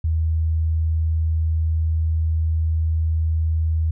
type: tone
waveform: sine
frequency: 80.1 Hz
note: E2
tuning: 49 cents flat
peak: -17 dBFS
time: 0.04-3.91 s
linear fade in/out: 5 ms
effects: none